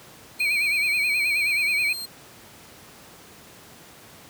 sawtooth tone, 4190 Hz, C8, 2 cents sharp, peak -28 dBFS, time 0.39-2.06 s, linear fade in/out 10 ms
sine tone with vibrato, 2372 Hz, D7, 17 cents sharp, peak -20 dBFS, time 0.4-1.93 s, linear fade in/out 5 ms, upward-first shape sine, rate 9.4 Hz, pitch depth 95 cents each way
effects pink hiss -47 dBFS RMS until 4.29 s + high-pass 100 Hz 12 dB/octave

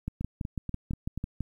two click trains, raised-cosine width 5 ms, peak -19 / -21 dBFS, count 9 / 5, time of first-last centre 0.08-1.407 / 0.21-1.176 s, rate 6.03 / 4.14 Hz, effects 10-bit

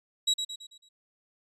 35% pulse tone with echo, 3871 Hz, B7, 35 cents flat, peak -20 dBFS, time 0.27-0.34 s, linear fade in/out 10 ms, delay 110 ms, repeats 5, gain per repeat -7 dB, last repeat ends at 0.89 s, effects resampled to 32000 Hz

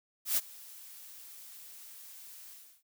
blue noise with ADSR envelope, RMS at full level -27 dBFS, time 0.25-2.83 s, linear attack 120 ms, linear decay 34 ms, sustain -23 dB, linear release 330 ms, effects none

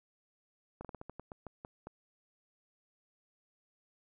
slowing click train, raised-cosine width 1 ms, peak -30 dBFS, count 11, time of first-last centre 0.81-1.87 s, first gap 37 ms, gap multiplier 1.22, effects none

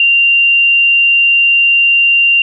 sine tone, 2775 Hz, F7, 12 cents flat, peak -6 dBFS, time 0-2.42 s, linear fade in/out 2 ms, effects none

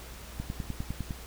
click train, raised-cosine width 5 ms, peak -21 dBFS, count 8, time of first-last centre 0.4-1.108 s, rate 9.89 Hz, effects added 60 Hz sine -45 dBFS peak until 1.26 s + pink hiss -47 dBFS RMS until 1.26 s

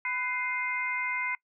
harmonic tone with a mistuned harmonic, 498.2 Hz, B4, 15 cents sharp, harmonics 2 / 3 / 4 / 5, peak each -36 / -38 / -30 / -40 dBFS, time 0.05-1.35 s, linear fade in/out 2 ms, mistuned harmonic 4, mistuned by +86 cents, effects noise-tail reverb RT60 0.1 s tail -23 dB re dry

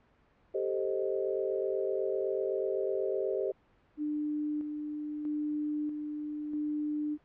sine chord, A half-diminished seventh, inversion third, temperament equal, 392 / 440 / 523.3 / 622.3 Hz, G4 / A4 / C5 / Eb5, 0 / 0 / 0 / 0 cents, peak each -32 / -36 / -35 / -37 dBFS, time 0.54-3.52 s, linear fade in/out 10 ms
sine tone with tremolo, 299.3 Hz, D4, 33 cents sharp, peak -30 dBFS, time 3.97-7.18 s, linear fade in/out 50 ms, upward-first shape square, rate 0.78 Hz, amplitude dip 40%
effects pink hiss -66 dBFS RMS until 7.24 s + low-pass 2000 Hz 12 dB/octave

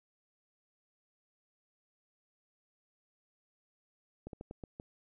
slowing click train, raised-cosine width 2 ms, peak -30 dBFS, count 6, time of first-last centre 4.27-4.799 s, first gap 62 ms, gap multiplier 1.27, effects none

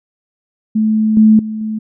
sine tone with level steps, 217.2 Hz, A3, 22 cents flat, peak -10 / -4 / -19 / -17 dBFS, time 0.75-1.79 s, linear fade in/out 10 ms, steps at 1.17 / 1.39 / 1.61 s, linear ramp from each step 2 ms, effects none

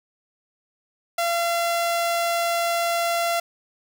sawtooth tone, 683 Hz, F5, 39 cents flat, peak -17 dBFS, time 1.18-3.4 s, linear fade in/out 5 ms, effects none

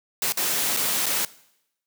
white noise with dropouts, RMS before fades -24 dBFS, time 0.22-1.25 s, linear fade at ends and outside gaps 2 ms, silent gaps 0.323-0.372 / 0.766-0.77 / 1.059-1.064 s, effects noise-tail reverb RT60 0.8 s tail -20 dB re dry + high-pass 150 Hz 12 dB/octave

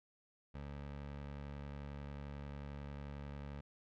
20% pulse tone, 71.2 Hz, C#2, 47 cents sharp, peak -40 dBFS, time 0.54-3.61 s, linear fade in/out 10 ms, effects low-pass 3000 Hz 12 dB/octave

